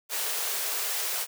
white high-pass noise, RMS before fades -30 dBFS, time 0.09-1.27 s, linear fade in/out 50 ms, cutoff 380 Hz, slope 96 dB/octave, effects none

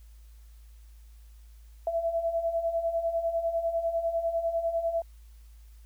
sine beating tone pair, 660 / 670 Hz, E5 / E5, +2 / +28 cents, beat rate 10 Hz, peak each -33 / -27 dBFS, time 1.87-5.02 s, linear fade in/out 2 ms, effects added 55 Hz sine -48 dBFS peak until 5.85 s + white hiss -66 dBFS RMS until 5.85 s

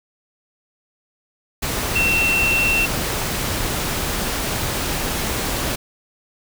sine tone in noise, 2700 Hz, E7, 41 cents sharp, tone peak -16 dBFS, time 1.95-2.86 s, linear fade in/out 10 ms, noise pink, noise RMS -23 dBFS, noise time 1.62-5.76 s, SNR +4 dB, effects none

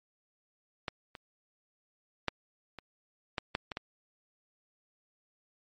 clicks, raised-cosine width 0.3 ms, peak -17 / -27 / -12 / -27 / -15 / -13 / -21 / -19 dBFS, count 8, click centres 0.882 / 1.152 / 2.283 / 2.787 / 3.382 / 3.551 / 3.718 / 3.771 s, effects MP3 48 kbps

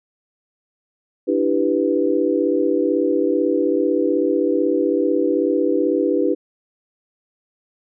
sine chord, E minor seventh, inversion third, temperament equal, 293.7 / 329.6 / 392 / 493.9 Hz, D4 / E4 / G4 / B4, 0 / 0 / 0 / 0 cents, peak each -21 dBFS, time 1.27-6.35 s, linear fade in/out 20 ms, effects none

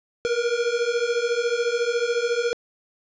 square beating tone pair, 466.2 / 480.2 Hz, A#4 / B4, 0 / -49 cents, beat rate 14 Hz, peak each -26 / -24 dBFS, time 0.25-2.53 s, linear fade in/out 0 ms, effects resampled to 16000 Hz + 9-bit

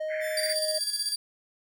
triangle tone, 622.3 Hz, D#5, in tune, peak -27 dBFS, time 0-0.79 s, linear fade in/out 10 ms
white band-pass noise, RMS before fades -37 dBFS, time 0.08-0.56 s, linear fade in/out 50 ms, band 1600 to 2200 Hz, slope 96 dB/octave
5% pulse tone with pitch glide, 1760 to 1680.5 Hz, A6 to G#6, 0 to +20 cents, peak -30 dBFS, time 0.2-1.16 s, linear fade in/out 50 ms, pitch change -80 cents, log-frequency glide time 0.39-0.8 s
30% pulse tone with tremolo, 4699 Hz, D8, in tune, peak -23 dBFS, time 0.37-1.16 s, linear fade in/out 2 ms, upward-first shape square, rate 16 Hz, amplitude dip 60%
effects none

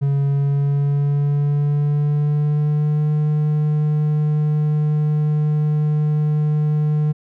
triangle tone with pitch glide, 140 to 150.92 Hz, C#3 to D3, +18 to +48 cents, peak -13 dBFS, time 0.01-7.13 s, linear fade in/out 20 ms, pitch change +130 cents, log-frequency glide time 0.26-3.08 s, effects none

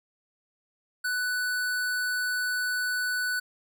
square tone, 1490 Hz, F#6, 12 cents sharp, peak -27 dBFS, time 1.04-3.4 s, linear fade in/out 10 ms, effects none

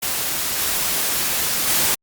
white noise with level steps, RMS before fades -23 / -21 / -18 dBFS, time 0.02-1.95 s, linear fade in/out 10 ms, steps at 0.58 / 1.67 s, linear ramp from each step 20 ms, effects Opus 48 kbps

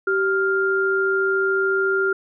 sine tone pair together, 386.1 / 1400 Hz, G4 / F6, -26 / +4 cents, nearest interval octave + minor seventh, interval 2230 cents, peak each -20 dBFS, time 0.07-2.13 s, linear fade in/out 5 ms, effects none

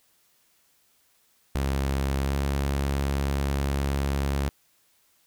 sawtooth tone with pitch glide, 68.2 to 69.47 Hz, C#2 to C#2, -28 to +4 cents, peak -20 dBFS, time 1.55-4.49 s, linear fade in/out 0 ms, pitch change +32 cents, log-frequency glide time 2.25-2.31 s, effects white hiss -65 dBFS RMS until 5.26 s

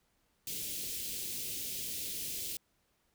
white band-stop noise, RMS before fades -39 dBFS, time 0.47-2.57 s, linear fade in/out 2 ms, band 460 to 2600 Hz, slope 24 dB/octave, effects pink hiss -75 dBFS RMS until 3.14 s

